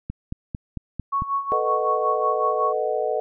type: click train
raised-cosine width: 5 ms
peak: -16 dBFS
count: 6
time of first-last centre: 0.1-1.221 s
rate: 4.46 Hz
type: tone with tremolo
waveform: sine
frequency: 1108.7 Hz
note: C#6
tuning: in tune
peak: -19 dBFS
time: 1.12-2.73 s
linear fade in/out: 10 ms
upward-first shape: sine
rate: 5.4 Hz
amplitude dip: 75%
type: chord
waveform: sine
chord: B dominant seventh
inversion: third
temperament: equal with one note detuned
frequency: 440 / 493.9 / 617.6 / 740 Hz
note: A4 / B4 / D#5 / F#5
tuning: 0 / 0 / -13 / 0 cents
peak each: -26 / -27 / -26 / -28 dBFS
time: 1.52-3.2 s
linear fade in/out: 0 ms
effects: none